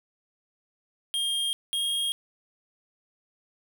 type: tone pair in turn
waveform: square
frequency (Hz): 3221 / 3251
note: G7 / G#7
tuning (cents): +46 / -38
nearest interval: unison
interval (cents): 16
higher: second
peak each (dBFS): -26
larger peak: neither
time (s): 1.14-1.53 / 1.73-2.12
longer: neither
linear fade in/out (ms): 0
effects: none